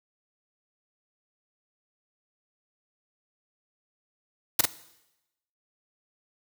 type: noise with echo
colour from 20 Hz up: white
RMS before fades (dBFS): -18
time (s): 4.59-4.61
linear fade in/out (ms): 5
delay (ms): 45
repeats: 1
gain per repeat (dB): -3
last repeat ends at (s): 4.655
effects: noise-tail reverb RT60 0.9 s tail -17 dB re dry + high-pass 80 Hz 12 dB/octave